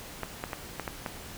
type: clicks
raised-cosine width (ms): 0.5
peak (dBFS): -17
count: 6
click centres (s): 0.233 / 0.439 / 0.532 / 0.797 / 0.878 / 1.062
effects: pink hiss -44 dBFS RMS until 1.37 s